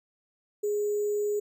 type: tone with sample-and-hold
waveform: sine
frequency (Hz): 415.3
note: G#4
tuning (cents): 0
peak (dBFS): -25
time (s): 0.63-1.4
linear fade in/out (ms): 10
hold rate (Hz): 7350
effects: none